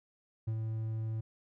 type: tone with ADSR envelope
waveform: triangle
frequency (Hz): 110.9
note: A2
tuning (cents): +14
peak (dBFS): -28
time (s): 0.47-1.21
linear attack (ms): 10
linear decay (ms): 71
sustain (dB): -3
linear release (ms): 9
effects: none